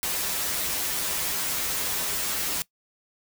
white noise with comb filter, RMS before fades -28 dBFS, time 0.03-2.62 s, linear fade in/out 0 ms, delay 8.8 ms, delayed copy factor -0.85, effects noise-tail reverb RT60 0.1 s tail -20 dB re dry

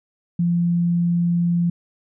sine tone, 172.4 Hz, F3, 22 cents flat, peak -16 dBFS, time 0.39-1.7 s, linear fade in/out 5 ms, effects none

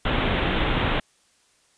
pink low-pass noise, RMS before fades -23 dBFS, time 0.05-1 s, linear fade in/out 5 ms, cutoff 3700 Hz, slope 96 dB/octave, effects white hiss -62 dBFS RMS until 1.77 s + resampled to 22050 Hz

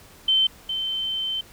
sine tone pair in turn, 3090 / 3090 Hz, G7 / G7, -26 / -26 cents, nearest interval unison, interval 0 cents, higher neither, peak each -16 / -24 dBFS, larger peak first, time 0.28-0.47 / 0.69-1.41 s, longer second, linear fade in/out 5 ms, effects pink hiss -49 dBFS RMS until 1.52 s

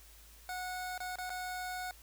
25% pulse tone with dropouts, 733 Hz, F#5, 16 cents flat, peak -34 dBFS, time 0.49-1.91 s, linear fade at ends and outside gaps 1 ms, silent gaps 0.978-1.003 / 1.157-1.185 / 1.295-1.302 s, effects added 54 Hz sine -57 dBFS peak until 2.02 s + white hiss -59 dBFS RMS until 2.02 s

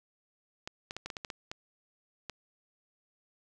clicks, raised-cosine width 0.2 ms, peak -21 dBFS, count 10, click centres 0.675 / 0.909 / 0.966 / 1.06 / 1.102 / 1.168 / 1.248 / 1.302 / 1.515 / 2.297 s, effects none

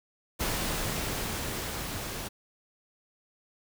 pink noise with level ramp, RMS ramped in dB -30 to -37 dBFS, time 0.39-2.29 s, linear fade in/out 20 ms, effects none

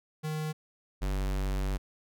square tone pair in turn, 154.8 / 48.09 Hz, D#3 / G1, -9 / -32 cents, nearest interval octave + minor sixth, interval 2023 cents, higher first, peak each -32 / -29 dBFS, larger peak second, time 0.23-0.53 / 1.01-1.78 s, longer second, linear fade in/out 20 ms, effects none

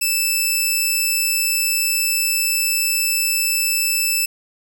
10% pulse tone, 2637 Hz, E7, in tune, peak -8 dBFS, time 0.01-4.26 s, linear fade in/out 10 ms, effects 8-bit

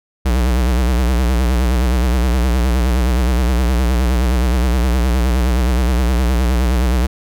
square tone with vibrato, 61.74 Hz, B1, in tune, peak -13 dBFS, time 0.25-7.07 s, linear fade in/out 10 ms, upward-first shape sine, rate 9.6 Hz, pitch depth 120 cents each way, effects none

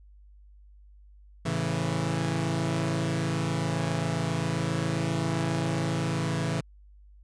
sawtooth chord, A major, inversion none, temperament equal with one note detuned, 110 / 137.24 / 164.81 Hz, A2 / C#3 / E3, 0 / -17 / 0 cents, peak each -29 / -27 / -25 dBFS, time 1.45-6.61 s, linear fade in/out 10 ms, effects added 50 Hz sine -50 dBFS peak until 7.23 s + resampled to 22050 Hz

